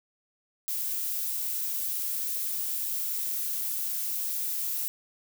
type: noise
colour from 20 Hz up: violet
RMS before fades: -31 dBFS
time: 0.68-4.88 s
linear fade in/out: 0 ms
effects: none